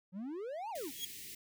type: exponential two-way sweep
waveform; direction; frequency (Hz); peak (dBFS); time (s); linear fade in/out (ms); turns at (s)
triangle; up then down; 174.6 to 954 to 234.6; -37; 0.12-0.92; 50; 0.7
type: band-stop noise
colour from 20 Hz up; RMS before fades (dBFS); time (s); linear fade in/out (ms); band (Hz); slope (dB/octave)
white; -48; 0.75-1.35; 5; 440 to 1800; 96
type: tone with exponential growth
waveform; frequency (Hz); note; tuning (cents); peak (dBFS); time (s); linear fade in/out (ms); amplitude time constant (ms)
sawtooth; 3301; G#7; -11; -31; 0.9-1.05; 5; 32
effects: none